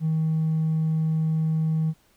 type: tone with hard clipping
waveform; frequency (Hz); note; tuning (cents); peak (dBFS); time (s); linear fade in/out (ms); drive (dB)
sine; 158.8; D#3; +36; -21; 0-1.94; 50; 1
effects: pink hiss -62 dBFS RMS until 2.16 s